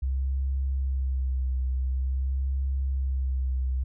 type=tone with vibrato; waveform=sine; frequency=65.7 Hz; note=C2; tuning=8 cents sharp; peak=-24 dBFS; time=0.02-3.84 s; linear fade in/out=10 ms; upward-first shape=sine; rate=0.47 Hz; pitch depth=36 cents each way; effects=none